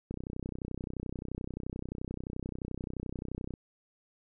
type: click train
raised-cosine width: 3 ms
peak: -24 dBFS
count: 109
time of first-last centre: 0.11-3.539 s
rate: 31.5 Hz
effects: none